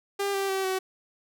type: tone with pitch steps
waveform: sawtooth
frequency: 399.4 / 391.9 / 384.5 / 377.2 Hz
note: G4 / G4 / G4 / F#4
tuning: +32 / 0 / -33 / +33 cents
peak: -22 dBFS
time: 0.19-0.79 s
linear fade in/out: 10 ms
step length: 150 ms
effects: none